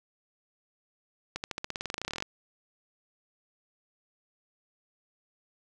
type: accelerating click train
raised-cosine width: 0.2 ms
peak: -16 dBFS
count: 21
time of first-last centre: 1.36-2.224 s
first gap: 79 ms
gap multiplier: 0.93
effects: none